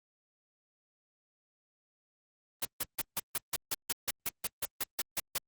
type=noise bursts; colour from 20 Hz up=white; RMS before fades=-32 dBFS; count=16; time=2.62-5.382 s; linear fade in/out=5 ms; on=32 ms; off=150 ms; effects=Opus 32 kbps